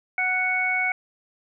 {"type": "harmonic tone", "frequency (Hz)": 740, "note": "F#5", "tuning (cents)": 0, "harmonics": [1, 2, 3], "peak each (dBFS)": [-29, -29, -22], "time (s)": [0.18, 0.92], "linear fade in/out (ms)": 2, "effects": []}